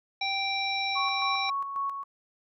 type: harmonic tone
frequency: 783 Hz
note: G5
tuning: 2 cents flat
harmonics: 1 / 3 / 5 / 7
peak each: -32 / -31 / -32 / -38 dBFS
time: 0.21-1.5 s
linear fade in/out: 5 ms
type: tone with tremolo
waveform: sine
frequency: 1108.7 Hz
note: C#6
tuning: in tune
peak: -27 dBFS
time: 0.95-2.04 s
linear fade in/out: 20 ms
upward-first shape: square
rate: 3.7 Hz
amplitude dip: 50%
effects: none